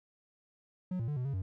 triangle tone with pitch steps, 182.7 / 114.9 / 147.8 / 125.5 / 138.2 / 94.1 Hz, F#3 / A#2 / D3 / B2 / C#3 / F#2, -22 / -25 / +11 / +28 / -5 / +30 cents, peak -30 dBFS, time 0.91-1.42 s, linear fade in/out 5 ms, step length 85 ms, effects none

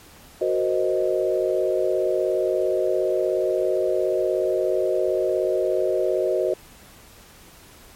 sine chord, C half-diminished seventh, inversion second, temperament equal, 370 / 466.2 / 523.3 / 622.3 Hz, Gb4 / Bb4 / C5 / Eb5, 0 / 0 / 0 / 0 cents, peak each -23 / -27 / -25 / -24 dBFS, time 0.41-6.54 s, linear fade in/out 5 ms, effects pink hiss -48 dBFS RMS until 7.95 s + MP3 64 kbps

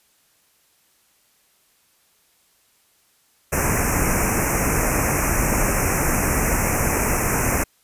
pink band-stop noise, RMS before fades -20 dBFS, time 3.52-7.64 s, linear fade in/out 10 ms, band 2600 to 5600 Hz, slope 96 dB/octave, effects white hiss -61 dBFS RMS until 7.83 s + resampled to 32000 Hz

